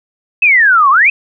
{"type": "exponential two-way sweep", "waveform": "sine", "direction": "down then up", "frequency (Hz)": [2637, 1046.5, 2637], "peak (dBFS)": -5, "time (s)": [0.42, 1.1], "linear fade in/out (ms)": 5, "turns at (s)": 0.9, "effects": []}